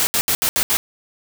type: noise bursts at uneven times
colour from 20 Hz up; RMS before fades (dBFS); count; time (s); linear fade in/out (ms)
white; -18; 6; 0-0.07 / 0.14-0.21 / 0.28-0.35 / 0.42-0.49 / 0.56-0.63 / 0.7-0.77; 0
effects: none